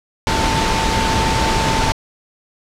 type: tone in noise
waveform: sine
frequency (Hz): 891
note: A5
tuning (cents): +22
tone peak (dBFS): -20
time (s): 0.27-1.92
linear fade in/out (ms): 0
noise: pink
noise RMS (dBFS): -17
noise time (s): 0.27-1.92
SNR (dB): -6
effects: low-pass 6000 Hz 12 dB/octave